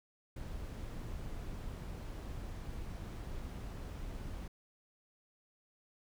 brown noise, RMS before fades -43 dBFS, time 0.36-4.48 s, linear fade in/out 5 ms, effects none

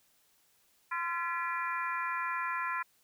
harmonic tone with a mistuned harmonic, 342 Hz, F4, 36 cents flat, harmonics 3 / 4 / 5 / 6 / 7, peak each -35 / -37 / -39 / -41 / -42 dBFS, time 0.91-2.83 s, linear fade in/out 10 ms, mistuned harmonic 6, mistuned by -72 cents, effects white hiss -69 dBFS RMS until 3.03 s

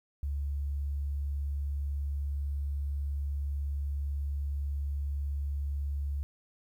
sine tone, 70.9 Hz, C#2, 40 cents sharp, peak -30 dBFS, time 0.23-6.23 s, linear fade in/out 0 ms, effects 11-bit

